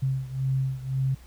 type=beating tone pair; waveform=sine; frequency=132.4 / 134.3 Hz; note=C3 / C3; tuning=+21 / +46 cents; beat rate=1.9 Hz; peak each=-26 / -29 dBFS; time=0.02-1.15 s; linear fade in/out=10 ms; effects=added 60 Hz sine -47 dBFS peak until 1.26 s + pink hiss -56 dBFS RMS until 1.26 s